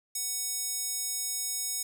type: tone with high-pass filter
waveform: square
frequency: 750 Hz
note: F#5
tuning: 23 cents sharp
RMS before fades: -33 dBFS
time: 0.15-1.83 s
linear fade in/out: 5 ms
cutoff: 7300 Hz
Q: 1.8
effects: none